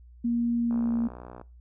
sine tone with pitch glide, 236.1 to 232.6 Hz, A#3 to A#3, +22 to -4 cents, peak -23 dBFS, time 0.24-1.08 s, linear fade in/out 10 ms, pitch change -26 cents, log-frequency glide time 0.56-0.93 s
click train, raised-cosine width 1 ms, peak -28 dBFS, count 44, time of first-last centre 0.71-1.414 s, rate 61.1 Hz
effects noise-tail reverb RT60 0.3 s tail -22 dB re dry + added 60 Hz sine -48 dBFS peak until 1.6 s

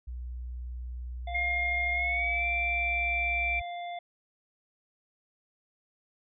sine tone, 61.2 Hz, B1, 15 cents flat, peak -35 dBFS, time 0.07-3.62 s, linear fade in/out 10 ms
harmonic tone, 698.5 Hz, F5, in tune, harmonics 1 / 3 / 5, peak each -35 / -45 / -49 dBFS, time 1.27-3.99 s, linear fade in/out 5 ms
sine tone with pitch glide, 2129 to 2349 Hz, C7 to D7, +30 to 0 cents, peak -27 dBFS, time 1.34-3.6 s, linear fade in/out 10 ms, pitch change +170 cents, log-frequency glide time 1.93-2.45 s
effects none

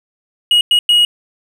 triangle tone bursts at uneven times, 2894 Hz, F#7, 39 cents flat, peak -6 dBFS, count 3, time 0.51-0.61 / 0.71-0.79 / 0.89-1.05 s, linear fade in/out 2 ms, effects none

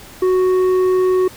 triangle tone with tanh clipping, 370 Hz, F#4, in tune, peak -13 dBFS, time 0.22-1.28 s, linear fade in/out 5 ms, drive 11 dB, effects pink hiss -39 dBFS RMS until 1.36 s

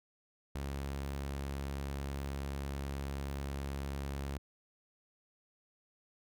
sawtooth tone, 69.3 Hz, C#2, in tune, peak -33 dBFS, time 0.55-4.38 s, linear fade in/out 5 ms, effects none

